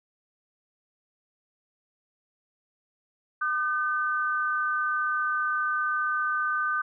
sine tone pair together, 1212 / 1527 Hz, D#6 / G6, -46 / -46 cents, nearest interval major third, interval 400 cents, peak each -27 dBFS, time 3.41-6.82 s, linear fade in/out 10 ms, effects none

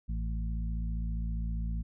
harmonic tone with a mistuned harmonic, 55.1 Hz, A1, 3 cents sharp, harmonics 1 / 2 / 3 / 4, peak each -31 / -43 / -40 / -45 dBFS, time 0.08-1.83 s, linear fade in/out 20 ms, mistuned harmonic 4, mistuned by +34 cents, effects none

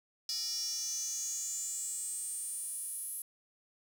square tone with high-pass filter sweep, 265 Hz, C4, 22 cents sharp, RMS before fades -38 dBFS, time 0.29-3.22 s, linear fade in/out 2 ms, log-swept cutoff 5100 to 11000 Hz, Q 9.6, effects none

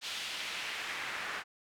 pink noise with band-pass filter sweep, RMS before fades -39 dBFS, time 0.01-1.44 s, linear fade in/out 50 ms, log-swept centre 3600 to 1600 Hz, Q 1.4, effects none

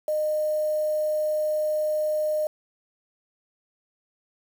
sine tone with quantisation, 612 Hz, D#5, 29 cents flat, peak -22 dBFS, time 0.08-2.47 s, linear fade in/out 2 ms, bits 7, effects none

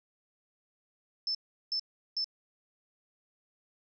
sine tone bursts, 5274 Hz, E8, in tune, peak -29 dBFS, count 3, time 1.27-2.244 s, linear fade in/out 2 ms, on 78 ms, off 370 ms, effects none

